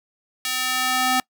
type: tone with high-pass filter sweep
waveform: square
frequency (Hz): 256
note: C4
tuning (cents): -38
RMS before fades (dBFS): -22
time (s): 0.45-1.2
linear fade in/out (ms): 2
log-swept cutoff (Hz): 2500 to 610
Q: 0.76
effects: noise-tail reverb RT60 0.1 s tail -25 dB re dry